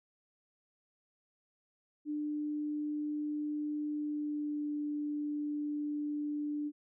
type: tone with pitch glide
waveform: sine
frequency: 298.4 to 295.5 Hz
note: D4 to D4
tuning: +28 to +11 cents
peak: -33 dBFS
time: 2.05-6.72 s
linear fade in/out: 50 ms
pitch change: -17 cents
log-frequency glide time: 3.9-4.72 s
effects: none